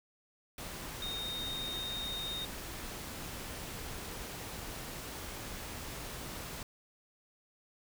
sine tone in noise, 3701 Hz, A#7, 13 cents flat, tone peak -37 dBFS, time 1.02-2.45 s, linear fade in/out 2 ms, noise pink, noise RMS -43 dBFS, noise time 0.58-6.63 s, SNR +3 dB, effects none

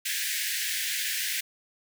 pink high-pass noise, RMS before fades -30 dBFS, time 0.05-1.41 s, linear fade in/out 10 ms, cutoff 1600 Hz, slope 96 dB/octave, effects none

